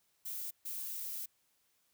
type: noise bursts at uneven times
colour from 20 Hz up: violet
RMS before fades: -41 dBFS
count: 2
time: 0.25-0.51 / 0.65-1.26 s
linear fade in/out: 10 ms
effects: white hiss -75 dBFS RMS until 1.93 s